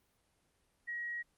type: tone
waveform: sine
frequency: 1900 Hz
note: A#6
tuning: 33 cents sharp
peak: -37 dBFS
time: 0.87-1.23 s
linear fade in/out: 20 ms
effects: pink hiss -75 dBFS RMS until 1.37 s + Opus 24 kbps